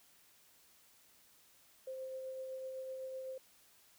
sine tone with tremolo, 523.3 Hz, C5, in tune, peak -40 dBFS, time 1.87-3.38 s, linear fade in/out 5 ms, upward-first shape triangle, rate 7.9 Hz, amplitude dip 30%, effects white hiss -66 dBFS RMS until 3.98 s

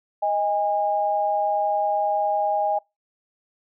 sine tone pair together, 626.1 / 816 Hz, D#5 / G#5, +11 / -31 cents, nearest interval perfect fourth, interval 458 cents, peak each -24 / -21 dBFS, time 0.22-2.79 s, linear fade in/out 10 ms, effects noise-tail reverb RT60 0.2 s tail -24 dB re dry

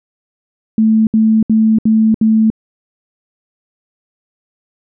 sine tone bursts, 220 Hz, A3, in tune, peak -7 dBFS, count 5, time 0.78-2.502 s, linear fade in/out 2 ms, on 290 ms, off 68 ms, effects none

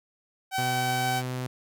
sawtooth tone, 764 Hz, G5, 45 cents flat, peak -22 dBFS, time 0.51-1.23 s, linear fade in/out 50 ms
sawtooth tone with pitch glide, 125.7 to 127.01 Hz, B2 to B2, +31 to +49 cents, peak -26 dBFS, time 0.58-1.47 s, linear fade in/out 5 ms, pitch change +18 cents, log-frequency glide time 0.79-1.16 s
effects none

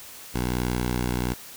10% pulse tone, 61.3 Hz, B1, 12 cents flat, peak -16 dBFS, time 0.34-1.34 s, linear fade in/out 10 ms, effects white hiss -43 dBFS RMS until 1.56 s

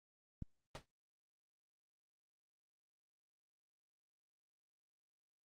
click, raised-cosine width 5 ms, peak -31 dBFS, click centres 0.423 s
pink noise with exponential decay, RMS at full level -43 dBFS, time 0.75-0.86 s, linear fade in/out 1 ms, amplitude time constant 23 ms
effects low-pass 6000 Hz 12 dB/octave + Opus 24 kbps

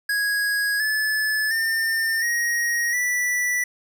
square tone with pitch steps, 1657 / 1729.4 / 1804.9 / 1883.7 / 1966 Hz, G#6 / A6 / A6 / A#6 / B6, -4 / -30 / +44 / +18 / -8 cents, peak -21 dBFS, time 0.09-3.64 s, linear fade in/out 5 ms, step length 710 ms, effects none

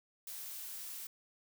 blue noise, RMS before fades -45 dBFS, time 0.27-1.07 s, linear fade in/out 2 ms, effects none

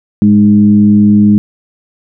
sine tone with frequency modulation, 207.7 Hz, G#3, in tune, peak -3 dBFS, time 0.22-1.38 s, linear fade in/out 0 ms, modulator 100 Hz, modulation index 0.56, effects none

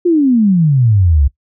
sine exponential sweep, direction down, 362.7 to 65.41 Hz, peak -7 dBFS, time 0.05-1.28 s, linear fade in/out 10 ms, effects noise-tail reverb RT60 0.1 s tail -20 dB re dry

